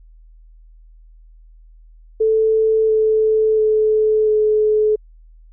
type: tone with pitch steps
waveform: sine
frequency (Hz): 440 / 436 / 431.9 / 428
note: A4 / A4 / A4 / A4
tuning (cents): 0 / -16 / -32 / -48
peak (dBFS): -12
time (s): 2.2-4.96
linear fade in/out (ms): 10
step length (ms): 690
effects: added 40 Hz sine -42 dBFS peak until 5.52 s